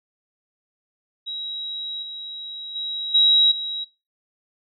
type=tone with level steps; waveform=sine; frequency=3849 Hz; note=B7; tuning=45 cents flat; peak=-27 / -31 / -25 / -12 / -25 dBFS; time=1.26-3.85 s; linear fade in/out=20 ms; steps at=2.02 / 2.75 / 3.14 / 3.51 s; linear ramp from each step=10 ms; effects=noise-tail reverb RT60 0.3 s tail -23 dB re dry